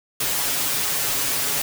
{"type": "noise with comb filter", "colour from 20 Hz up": "white", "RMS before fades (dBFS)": -23, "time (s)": [0.2, 1.62], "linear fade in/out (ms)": 5, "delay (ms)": 7.2, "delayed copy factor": 0.95, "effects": []}